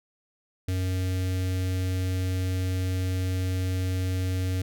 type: tone with notch filter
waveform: square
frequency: 92.5 Hz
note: F#2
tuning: in tune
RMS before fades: -27 dBFS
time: 0.68-4.62 s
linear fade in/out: 5 ms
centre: 980 Hz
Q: 0.76
effects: none